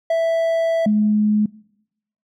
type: tone pair in turn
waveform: triangle / sine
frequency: 659.3 / 211.1 Hz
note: E5 / G#3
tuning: 0 / +29 cents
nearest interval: octave + minor sixth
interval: 1971 cents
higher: first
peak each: -13 dBFS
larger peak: neither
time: 0.1-0.86 / 0.86-1.46 s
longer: first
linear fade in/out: 5 ms
effects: noise-tail reverb RT60 0.8 s tail -23 dB re dry